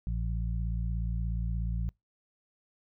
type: harmonic tone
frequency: 56.8 Hz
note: A#1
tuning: 44 cents flat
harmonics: 1 / 2 / 3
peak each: -30 / -36 / -39 dBFS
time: 0.07-1.89 s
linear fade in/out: 0 ms
effects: noise-tail reverb RT60 0.2 s tail -26 dB re dry